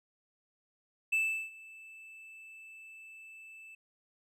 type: tone with ADSR envelope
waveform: triangle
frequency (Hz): 2637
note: E7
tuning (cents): 0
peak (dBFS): -24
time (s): 1.12-3.75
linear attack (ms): 11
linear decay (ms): 370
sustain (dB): -23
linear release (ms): 5
effects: none